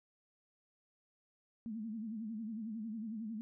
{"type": "tone with vibrato", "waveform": "sine", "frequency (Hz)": 220.4, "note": "A3", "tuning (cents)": 3, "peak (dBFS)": -39, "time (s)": [1.66, 3.41], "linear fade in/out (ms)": 0, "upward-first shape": "sine", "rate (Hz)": 11, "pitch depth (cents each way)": 100, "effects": []}